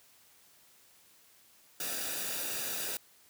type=noise with comb filter; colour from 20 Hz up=white; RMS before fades=-36 dBFS; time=1.8-2.97 s; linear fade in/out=2 ms; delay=0.94 ms; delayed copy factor=-0.6; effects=white hiss -62 dBFS RMS until 3.29 s + high-pass 60 Hz 12 dB/octave